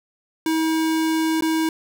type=tone with dropouts; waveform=square; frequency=320.2 Hz; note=D#4; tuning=50 cents sharp; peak=-19 dBFS; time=0.46-1.69 s; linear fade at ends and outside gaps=2 ms; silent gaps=1.409-1.422 s; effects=none